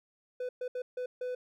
triangle tone bursts at uneven times, 500 Hz, B4, 21 cents sharp, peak -31 dBFS, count 5, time 0.4-0.49 / 0.61-0.68 / 0.75-0.82 / 0.97-1.06 / 1.21-1.35 s, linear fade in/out 5 ms, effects none

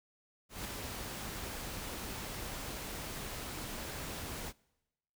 pink noise with ADSR envelope, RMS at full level -39 dBFS, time 0.49-4.53 s, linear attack 160 ms, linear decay 3 ms, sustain -3 dB, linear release 48 ms, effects noise-tail reverb RT60 1.0 s tail -25 dB re dry

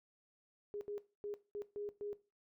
sine tone bursts at uneven times, 412 Hz, G#4, 14 cents flat, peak -40 dBFS, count 6, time 0.74-0.81 / 0.88-0.98 / 1.24-1.34 / 1.55-1.62 / 1.76-1.89 / 2.01-2.13 s, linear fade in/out 0 ms, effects noise-tail reverb RT60 0.3 s tail -17 dB re dry

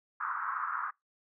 white band-pass noise, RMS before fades -35 dBFS, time 0.2-0.91 s, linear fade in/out 10 ms, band 1100 to 1400 Hz, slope 48 dB/octave, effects noise-tail reverb RT60 0.2 s tail -26 dB re dry

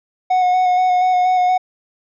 triangle tone with vibrato, 732 Hz, F#5, 19 cents flat, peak -10 dBFS, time 0.3-1.58 s, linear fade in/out 10 ms, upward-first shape square, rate 4.2 Hz, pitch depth 16 cents each way, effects resampled to 16000 Hz

